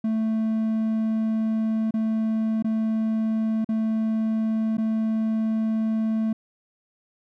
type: tone with dropouts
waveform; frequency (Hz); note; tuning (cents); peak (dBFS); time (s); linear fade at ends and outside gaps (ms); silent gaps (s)
triangle; 220.8; A3; +6; -19; 0.04-6.33; 5; 1.909-1.939 / 2.625-2.644 / 3.646-3.689 / 4.771-4.781
effects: none